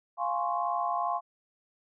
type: chord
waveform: sine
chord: Db major seventh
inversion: first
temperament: equal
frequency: 698.5 / 830.6 / 1046.5 / 1108.7 Hz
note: F5 / Ab5 / C6 / Db6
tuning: 0 / 0 / 0 / 0 cents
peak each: -31 / -34 / -32 / -35 dBFS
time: 0.17-1.21 s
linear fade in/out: 50 ms
effects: none